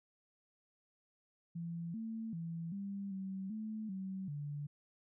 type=tone with pitch steps; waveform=sine; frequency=168.7 / 223.8 / 166.4 / 198.5 / 191.5 / 217.1 / 190.5 / 145.6 Hz; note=E3 / A3 / E3 / G3 / G3 / A3 / G3 / D3; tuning=+40 / +30 / +17 / +22 / -40 / -23 / -49 / -15 cents; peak=-39 dBFS; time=1.55-4.67 s; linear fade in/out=10 ms; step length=390 ms; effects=none